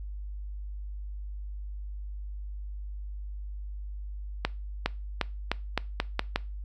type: accelerating click train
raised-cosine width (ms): 0.3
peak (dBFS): -9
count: 8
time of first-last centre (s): 4.45-6.36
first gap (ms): 410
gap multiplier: 0.86
effects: noise-tail reverb RT60 0.3 s tail -22 dB re dry + added 50 Hz sine -35 dBFS peak until 6.64 s